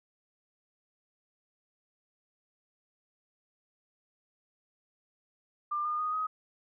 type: tone with pitch steps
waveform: sine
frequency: 1194 / 1215.6 / 1237.5 / 1259.9 Hz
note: D6 / D#6 / D#6 / D#6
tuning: +28 / -41 / -10 / +21 cents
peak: -29 dBFS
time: 5.71-6.27 s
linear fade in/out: 10 ms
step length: 140 ms
effects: none